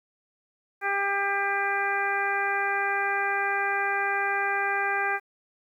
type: harmonic tone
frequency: 398.4 Hz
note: G4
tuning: 28 cents sharp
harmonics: 1 / 2 / 3 / 4 / 5 / 6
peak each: -34 / -29 / -33 / -28 / -32 / -34 dBFS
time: 0.81-5.2 s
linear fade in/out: 50 ms
effects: 10-bit